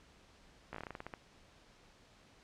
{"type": "slowing click train", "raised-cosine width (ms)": 0.5, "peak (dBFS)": -28, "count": 12, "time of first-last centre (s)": [0.73, 1.138], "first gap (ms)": 15, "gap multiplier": 1.17, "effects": ["pink hiss -63 dBFS RMS until 2.43 s", "low-pass 6000 Hz 12 dB/octave"]}